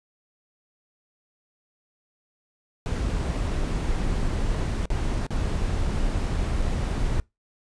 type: noise with dropouts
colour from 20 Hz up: brown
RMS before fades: -25 dBFS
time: 2.86-7.2 s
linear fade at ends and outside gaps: 0 ms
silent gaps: 4.855-4.903 / 5.265-5.306 / 6.618-6.622 s
effects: noise-tail reverb RT60 0.2 s tail -24 dB re dry + resampled to 22050 Hz